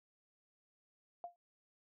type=tone with exponential decay; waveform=sine; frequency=698.5 Hz; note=F5; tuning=in tune; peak=-38 dBFS; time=1.24-1.36 s; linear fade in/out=1 ms; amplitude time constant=25 ms; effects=none